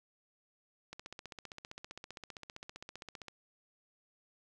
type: click train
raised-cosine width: 0.2 ms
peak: -28 dBFS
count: 37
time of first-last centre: 0.93-3.283 s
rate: 15.3 Hz
effects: none